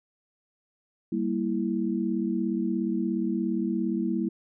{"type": "chord", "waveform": "sine", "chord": "E diminished", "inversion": "first", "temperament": "equal", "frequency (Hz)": [196, 233.1, 329.6], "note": ["G3", "Bb3", "E4"], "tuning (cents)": [0, 0, 0], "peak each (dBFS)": -29, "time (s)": [1.12, 4.29], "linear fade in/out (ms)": 5, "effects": []}